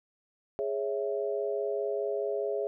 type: chord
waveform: sine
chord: C# minor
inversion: second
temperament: equal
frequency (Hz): 415.3 / 554.4 / 659.3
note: G#4 / C#5 / E5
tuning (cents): 0 / 0 / 0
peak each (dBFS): -31 / -34 / -35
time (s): 0.59-2.67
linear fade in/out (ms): 0
effects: none